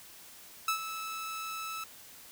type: tone with ADSR envelope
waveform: sawtooth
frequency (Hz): 1308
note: E6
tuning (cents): -14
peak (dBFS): -22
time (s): 0.68-1.84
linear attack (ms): 3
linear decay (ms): 94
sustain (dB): -11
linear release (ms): 4
effects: white hiss -52 dBFS RMS until 2.31 s